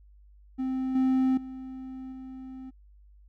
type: tone with level steps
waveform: triangle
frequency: 260.9 Hz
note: C4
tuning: 5 cents flat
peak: -25 / -19 / -35 / -37 dBFS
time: 0.58-2.71 s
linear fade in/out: 20 ms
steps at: 0.95 / 1.37 / 2.12 s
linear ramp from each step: 5 ms
effects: added 50 Hz sine -52 dBFS peak until 3.28 s